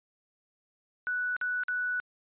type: tone with dropouts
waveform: sine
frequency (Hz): 1480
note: F#6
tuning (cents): 0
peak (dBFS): -28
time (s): 1.07-2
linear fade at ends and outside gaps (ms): 0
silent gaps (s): 1.365-1.413 / 1.635-1.683
effects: resampled to 8000 Hz